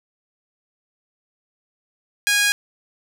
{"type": "tone with high-pass filter", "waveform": "5% pulse", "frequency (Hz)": 822, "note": "G#5", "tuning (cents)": -18, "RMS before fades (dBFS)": -18, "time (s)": [2.27, 2.52], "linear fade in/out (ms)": 0, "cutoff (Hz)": 1800, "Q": 3.8, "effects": ["8-bit"]}